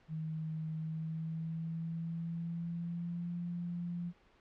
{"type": "tone with pitch glide", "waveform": "sine", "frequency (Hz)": [158.1, 173.41], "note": ["D#3", "F3"], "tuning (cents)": [28, -12], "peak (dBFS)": -36, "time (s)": [0.08, 4.13], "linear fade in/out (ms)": 50, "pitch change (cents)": 160, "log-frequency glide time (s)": [0.73, 3.36], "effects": ["pink hiss -66 dBFS RMS until 4.4 s", "low-pass 3000 Hz 12 dB/octave"]}